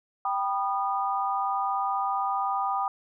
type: chord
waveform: sine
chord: G augmented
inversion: none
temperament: just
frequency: 784 / 980 / 1225 Hz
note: G5 / B5 / D#6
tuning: 0 / -14 / -27 cents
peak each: -28 / -31 / -29 dBFS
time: 0.25-2.88 s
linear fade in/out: 2 ms
effects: none